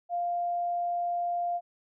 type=tone; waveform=sine; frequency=698.5 Hz; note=F5; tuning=in tune; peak=-27 dBFS; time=0.09-1.61 s; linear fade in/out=50 ms; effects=none